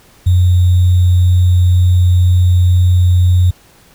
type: tone with sample-and-hold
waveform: sine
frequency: 89.8 Hz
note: F2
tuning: 49 cents sharp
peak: -6 dBFS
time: 0.26-3.51 s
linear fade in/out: 10 ms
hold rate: 3675 Hz
effects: pink hiss -46 dBFS RMS until 3.94 s